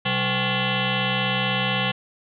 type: tone with frequency modulation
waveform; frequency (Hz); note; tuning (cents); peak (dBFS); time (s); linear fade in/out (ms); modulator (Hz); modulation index
sine; 1408; F6; +14; -20; 0.05-1.92; 10; 320; 6.1
effects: none